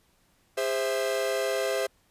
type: chord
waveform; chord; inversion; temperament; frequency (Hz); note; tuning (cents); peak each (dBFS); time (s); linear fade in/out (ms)
45% pulse; Ab augmented; none; equal with one note detuned; 406.8 / 523.3 / 659.3; Ab4 / C5 / E5; -36 / 0 / 0; -31 / -29 / -31; 0.57-1.87; 10
effects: pink hiss -66 dBFS RMS until 2.1 s + resampled to 32000 Hz